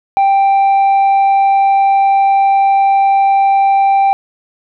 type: tone with tanh clipping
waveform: sine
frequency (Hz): 786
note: G5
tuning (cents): +4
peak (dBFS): -8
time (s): 0.17-4.13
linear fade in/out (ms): 0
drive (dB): 3
effects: none